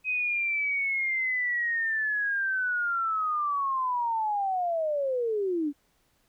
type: linear sweep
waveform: sine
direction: down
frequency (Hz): 2529 to 277.2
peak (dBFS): -25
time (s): 0.04-5.73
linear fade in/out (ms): 50
effects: pink hiss -69 dBFS RMS until 6.28 s